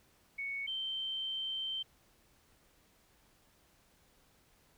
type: tone pair in turn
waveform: sine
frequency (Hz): 2220 / 3116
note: C#7 / G7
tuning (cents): +2 / -11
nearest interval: tritone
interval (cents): 587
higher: second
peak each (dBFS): -36 / -35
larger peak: second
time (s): 0.38-0.67 / 0.67-1.83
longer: second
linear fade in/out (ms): 10
effects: pink hiss -68 dBFS RMS until 4.77 s